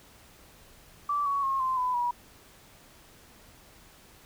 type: tone with pitch steps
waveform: sine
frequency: 1162 / 1119.8 / 1079.2 / 1040 / 1002.3 / 965.9 Hz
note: D6 / C#6 / C#6 / C6 / B5 / B5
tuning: -19 / +17 / -47 / -11 / +25 / -39 cents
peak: -25 dBFS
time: 1.09-2.11 s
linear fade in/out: 5 ms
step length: 170 ms
effects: pink hiss -55 dBFS RMS until 4.25 s